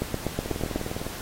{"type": "two click trains", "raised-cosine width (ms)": 2, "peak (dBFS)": [-18, -12], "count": [13, 7], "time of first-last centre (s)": [[0.46, 1.066], [0.02, 0.76]], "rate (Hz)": [19.8, 8.11], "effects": ["pink hiss -38 dBFS RMS until 1.21 s", "AAC 48 kbps"]}